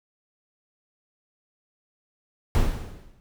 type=noise with exponential decay; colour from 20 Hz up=brown; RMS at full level=-17 dBFS; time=2.55-3.2 s; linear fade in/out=0 ms; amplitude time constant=140 ms; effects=none